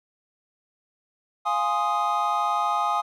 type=chord; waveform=triangle; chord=F minor seventh; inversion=none; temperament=equal; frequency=698.5 / 830.6 / 1046.5 / 1244.5 Hz; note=F5 / Ab5 / C6 / Eb6; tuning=0 / 0 / 0 / 0 cents; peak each=-28 / -24 / -29 / -23 dBFS; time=1.45-3.02 s; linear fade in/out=20 ms; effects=none